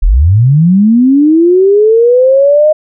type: linear sweep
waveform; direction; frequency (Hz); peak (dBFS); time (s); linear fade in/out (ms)
sine; up; 31.21 to 622.3; -3; 0.02-2.73; 10
effects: none